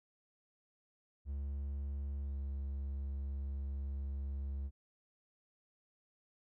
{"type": "tone with pitch glide", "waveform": "triangle", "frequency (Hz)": [70, 68.96], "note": ["C#2", "C#2"], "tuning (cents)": [18, -8], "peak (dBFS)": -35, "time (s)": [1.25, 4.71], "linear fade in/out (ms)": 50, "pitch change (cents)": -26, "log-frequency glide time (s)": [2.23, 2.37], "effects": []}